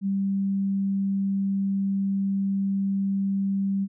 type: tone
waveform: sine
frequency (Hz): 196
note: G3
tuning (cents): 0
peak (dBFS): -22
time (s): 0.01-3.88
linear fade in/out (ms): 50
effects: none